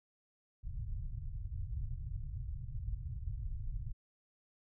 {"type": "low-pass noise", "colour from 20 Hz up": "pink", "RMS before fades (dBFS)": -40, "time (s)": [0.63, 3.93], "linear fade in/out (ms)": 20, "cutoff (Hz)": 130, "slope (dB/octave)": 48, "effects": []}